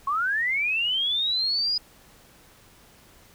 sine linear sweep, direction up, 1072 to 4978 Hz, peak -22 dBFS, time 0.07-1.78 s, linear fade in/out 5 ms, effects pink hiss -54 dBFS RMS until 3.34 s

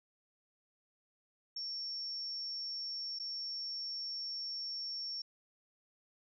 sine tone with dropouts, 5470 Hz, F8, 37 cents flat, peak -38 dBFS, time 1.56-5.22 s, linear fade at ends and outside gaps 5 ms, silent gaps 3.189-3.197 s, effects none

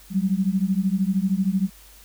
sine beating tone pair, 185 / 198 Hz, F#3 / G3, 0 / +18 cents, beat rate 13 Hz, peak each -22 dBFS, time 0.1-1.7 s, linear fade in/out 50 ms, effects added 50 Hz sine -50 dBFS peak until 2.04 s + white hiss -50 dBFS RMS until 2.04 s

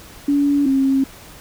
sine tone pair in turn, 285.1 / 269.4 Hz, C#4 / C#4, +49 / -49 cents, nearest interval minor second, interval 98 cents, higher first, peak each -13 dBFS, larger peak neither, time 0.28-0.66 / 0.66-1.04 s, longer neither, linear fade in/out 5 ms, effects pink hiss -41 dBFS RMS until 1.4 s

